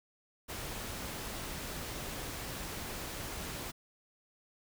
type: noise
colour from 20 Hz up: pink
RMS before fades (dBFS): -41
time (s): 0.48-3.72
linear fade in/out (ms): 20
effects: none